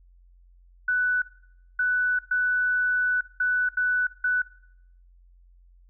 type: tone bursts at uneven times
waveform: sine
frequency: 1489 Hz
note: F#6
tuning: 11 cents sharp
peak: -20 dBFS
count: 6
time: 0.88-1.22 / 1.79-2.19 / 2.31-3.21 / 3.4-3.69 / 3.77-4.07 / 4.24-4.42 s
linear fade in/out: 5 ms
effects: noise-tail reverb RT60 0.7 s tail -19 dB re dry + added 44 Hz sine -52 dBFS peak until 5.89 s